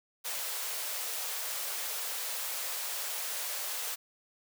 white high-pass noise, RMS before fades -36 dBFS, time 0.24-3.96 s, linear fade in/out 20 ms, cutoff 440 Hz, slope 48 dB/octave, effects none

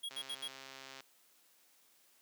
square tone bursts, 3306 Hz, G#7, 9 cents flat, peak -39 dBFS, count 4, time 0.03-0.482 s, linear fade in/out 10 ms, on 62 ms, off 68 ms
click train, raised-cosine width 0.2 ms, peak -32 dBFS, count 121, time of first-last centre 0.11-1.006 s, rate 134 Hz
effects white hiss -68 dBFS RMS until 2.21 s + high-pass 200 Hz 12 dB/octave

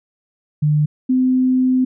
sine tone pair in turn, 150 / 256.4 Hz, D3 / C4, +37 / -35 cents, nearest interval major sixth, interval 928 cents, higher second, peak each -12 dBFS, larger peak neither, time 0.62-0.86 / 1.09-1.85 s, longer second, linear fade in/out 10 ms, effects none

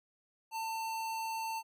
square tone, 896 Hz, A5, 31 cents sharp, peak -36 dBFS, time 0.51-1.63 s, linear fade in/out 50 ms, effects none

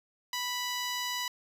10% pulse tone, 986 Hz, B5, 3 cents flat, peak -23 dBFS, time 0.33-1.28 s, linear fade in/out 2 ms, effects resampled to 32000 Hz

